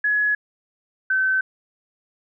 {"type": "tone pair in turn", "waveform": "sine", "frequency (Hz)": [1688, 1533], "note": ["G#6", "G6"], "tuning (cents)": [28, -39], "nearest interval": "major second", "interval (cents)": 167, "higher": "first", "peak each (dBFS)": -17, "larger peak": "neither", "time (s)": [[0.04, 0.35], [1.1, 1.41]], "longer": "neither", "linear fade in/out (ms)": 5, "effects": []}